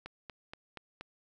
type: click train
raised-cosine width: 0.3 ms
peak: -27 dBFS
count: 5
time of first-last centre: 0.06-1.01 s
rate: 4.21 Hz
effects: none